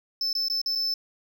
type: tone with dropouts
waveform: triangle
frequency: 5270 Hz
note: E8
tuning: 1 cent flat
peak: -23 dBFS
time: 0.21-0.94 s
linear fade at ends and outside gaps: 2 ms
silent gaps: 0.33-0.351 / 0.484-0.499 / 0.616-0.66 / 0.752-0.756 s
effects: none